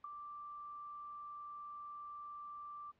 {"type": "tone with ADSR envelope", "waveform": "sine", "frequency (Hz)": 1174.7, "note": "D6", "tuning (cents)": 0, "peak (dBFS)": -39, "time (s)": [0.04, 2.92], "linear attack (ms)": 5, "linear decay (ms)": 8, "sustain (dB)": -7, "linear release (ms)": 20, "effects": ["pink hiss -75 dBFS RMS until 2.99 s", "low-pass 3000 Hz 12 dB/octave"]}